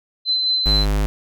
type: tone with tremolo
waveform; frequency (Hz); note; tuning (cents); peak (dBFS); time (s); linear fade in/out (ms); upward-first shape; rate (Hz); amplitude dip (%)
sine; 4057; B7; +46; -15; 0.25-0.86; 50; sine; 4.7; 30
type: tone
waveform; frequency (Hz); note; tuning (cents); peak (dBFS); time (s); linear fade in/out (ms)
square; 50.9; G#1; -34; -17; 0.66-1.06; 0
effects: none